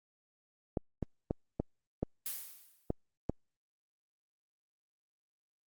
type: clicks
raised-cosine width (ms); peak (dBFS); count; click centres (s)
2; -18; 7; 0.772 / 1.027 / 1.309 / 1.6 / 2.03 / 2.904 / 3.296
type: noise with exponential decay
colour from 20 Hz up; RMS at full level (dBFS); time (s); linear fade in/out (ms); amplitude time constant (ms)
blue; -36; 2.26-2.91; 1; 140
effects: Opus 32 kbps